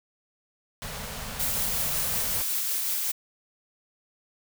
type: band-stop noise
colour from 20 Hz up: pink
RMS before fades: -36 dBFS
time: 0.82-2.42 s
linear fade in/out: 0 ms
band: 250 to 420 Hz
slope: 96 dB/octave
type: noise with tremolo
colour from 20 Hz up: blue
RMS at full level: -27 dBFS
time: 1.39-3.12 s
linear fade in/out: 10 ms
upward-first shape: triangle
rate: 5.4 Hz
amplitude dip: 25%
effects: none